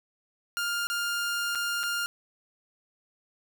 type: tone with dropouts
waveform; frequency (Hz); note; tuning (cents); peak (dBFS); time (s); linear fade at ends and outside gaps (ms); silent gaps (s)
sawtooth; 1405; F6; +10; -24; 0.57-2.06; 0; 0.87-0.9 / 1.55-1.555 / 1.832-1.836
effects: none